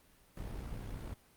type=noise with amplitude modulation; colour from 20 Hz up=brown; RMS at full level=-40 dBFS; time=0.37-1.14 s; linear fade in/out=2 ms; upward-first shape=sine; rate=59.8 Hz; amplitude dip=50%; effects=pink hiss -65 dBFS RMS until 1.36 s + Opus 32 kbps